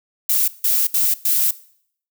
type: noise bursts at uneven times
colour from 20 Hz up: violet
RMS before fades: -17 dBFS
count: 4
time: 0.29-0.48 / 0.64-0.87 / 0.94-1.14 / 1.25-1.51 s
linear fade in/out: 5 ms
effects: noise-tail reverb RT60 0.6 s tail -19 dB re dry